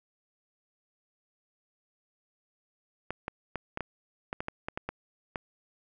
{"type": "clicks", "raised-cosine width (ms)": 0.5, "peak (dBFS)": -18, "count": 12, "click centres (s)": [3.106, 3.281, 3.557, 3.774, 3.807, 4.329, 4.405, 4.484, 4.685, 4.775, 4.89, 5.358], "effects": []}